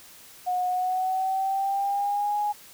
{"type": "tone with pitch glide", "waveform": "sine", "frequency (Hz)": [727, 830.3], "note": ["F#5", "G#5"], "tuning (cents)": [-31, -1], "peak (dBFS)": -23, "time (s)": [0.46, 2.53], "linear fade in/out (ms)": 20, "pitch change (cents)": 230, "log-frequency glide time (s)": [0.68, 2.37], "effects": ["white hiss -49 dBFS RMS until 2.73 s"]}